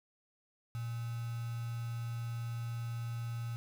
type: tone with quantisation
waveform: sine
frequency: 117 Hz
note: A#2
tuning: 7 cents sharp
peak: -36 dBFS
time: 0.75-3.56 s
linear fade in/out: 0 ms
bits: 8
effects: none